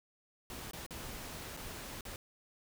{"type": "noise with dropouts", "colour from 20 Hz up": "pink", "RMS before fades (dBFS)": -45, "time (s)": [0.5, 2.16], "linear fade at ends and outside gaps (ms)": 1, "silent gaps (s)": [[0.711, 0.733], [0.864, 0.907], [1.567, 1.572], [2.009, 2.052]], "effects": []}